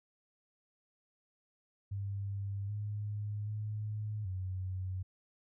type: tone with pitch steps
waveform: sine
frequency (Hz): 99.5 / 104.2 / 106.3 / 93.3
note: G2 / G#2 / G#2 / F#2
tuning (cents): +26 / +6 / +41 / +15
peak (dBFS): -35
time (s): 1.91-5.03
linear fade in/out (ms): 10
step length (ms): 780
effects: none